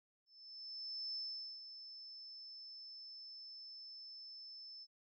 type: tone with ADSR envelope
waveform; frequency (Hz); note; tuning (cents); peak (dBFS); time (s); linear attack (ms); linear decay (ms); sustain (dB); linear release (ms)
sine; 5270; E8; -1; -40; 0.26-4.87; 890; 450; -10; 45
effects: none